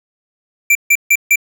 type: tone bursts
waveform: square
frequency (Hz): 2349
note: D7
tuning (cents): 0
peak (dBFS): -8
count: 4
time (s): 0.7-1.358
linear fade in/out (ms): 5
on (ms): 52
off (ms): 150
effects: none